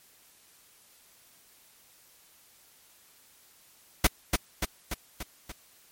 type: noise with echo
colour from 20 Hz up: pink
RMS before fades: -19 dBFS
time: 4.04-4.07 s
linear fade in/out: 5 ms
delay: 290 ms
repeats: 5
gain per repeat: -4 dB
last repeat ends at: 5.52 s
effects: white hiss -59 dBFS RMS until 5.91 s + MP3 64 kbps